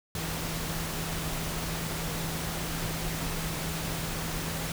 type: tone in noise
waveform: sine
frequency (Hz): 162.3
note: E3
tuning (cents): -27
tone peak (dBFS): -36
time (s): 0.15-4.72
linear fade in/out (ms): 2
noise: pink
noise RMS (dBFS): -34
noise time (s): 0.15-4.72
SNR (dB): -5
effects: none